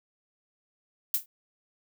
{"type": "noise with exponential decay", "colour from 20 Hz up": "violet", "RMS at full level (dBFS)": -21, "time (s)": [1.14, 1.26], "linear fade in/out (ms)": 2, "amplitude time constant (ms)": 25, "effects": []}